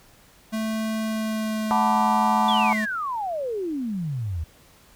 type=tone with pitch glide; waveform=square; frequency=219.7 to 215.6 Hz; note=A3 to A3; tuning=-2 to -35 cents; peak=-25 dBFS; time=0.52-2.86 s; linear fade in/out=20 ms; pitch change=-33 cents; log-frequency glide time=1.02-1.96 s
type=chord; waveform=sine; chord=B minor seventh; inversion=second; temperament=equal; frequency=740 / 880 / 987.8 / 1174.7 Hz; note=F#5 / A5 / B5 / D6; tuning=0 / 0 / 0 / 0 cents; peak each=-25 / -22 / -24 / -27 dBFS; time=1.71-2.73 s; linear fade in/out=0 ms
type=exponential sweep; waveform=sine; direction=down; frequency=3520 to 75 Hz; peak=-25 dBFS; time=2.48-4.44 s; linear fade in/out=5 ms
effects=pink hiss -54 dBFS RMS until 4.95 s